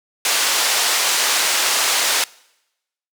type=band-pass noise; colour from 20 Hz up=white; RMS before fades=-18 dBFS; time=0.25-2.24 s; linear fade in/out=2 ms; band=560 to 7300 Hz; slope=12 dB/octave; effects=noise-tail reverb RT60 0.9 s tail -24 dB re dry